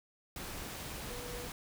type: tone in noise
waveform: sine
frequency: 487.6 Hz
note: B4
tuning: 22 cents flat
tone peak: -45 dBFS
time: 1.1-1.47 s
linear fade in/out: 2 ms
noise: pink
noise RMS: -43 dBFS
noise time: 0.36-1.52 s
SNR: -5 dB
effects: none